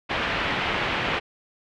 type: low-pass noise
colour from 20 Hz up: white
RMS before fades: -26 dBFS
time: 0.09-1.2 s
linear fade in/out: 20 ms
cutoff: 2800 Hz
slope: 24 dB/octave
effects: none